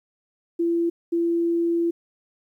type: tone pair in turn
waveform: sine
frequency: 338.5 / 338.5 Hz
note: E4 / E4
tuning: +46 / +46 cents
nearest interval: unison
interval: 0 cents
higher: neither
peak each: -19 dBFS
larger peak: neither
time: 0.59-0.9 / 1.12-1.91 s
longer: second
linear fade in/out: 10 ms
effects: 10-bit